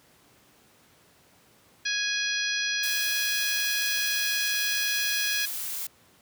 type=harmonic tone; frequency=830.6 Hz; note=G#5; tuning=in tune; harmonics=2 / 3 / 4 / 5 / 6 / 7; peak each=-30 / -32 / -33 / -34 / -35 / -35 dBFS; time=1.85-5.46 s; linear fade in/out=10 ms
type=noise; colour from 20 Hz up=blue; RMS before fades=-33 dBFS; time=2.83-5.87 s; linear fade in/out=5 ms
effects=pink hiss -59 dBFS RMS until 6.21 s + high-pass 100 Hz 12 dB/octave